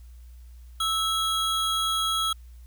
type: tone pair together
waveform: square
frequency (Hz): 1310 / 3301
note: E6 / G#7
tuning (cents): -11 / -11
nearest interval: octave + major third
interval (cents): 1600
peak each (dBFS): -27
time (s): 0.8-2.33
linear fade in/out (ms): 5
effects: added 60 Hz sine -43 dBFS peak until 2.66 s + white hiss -64 dBFS RMS until 2.66 s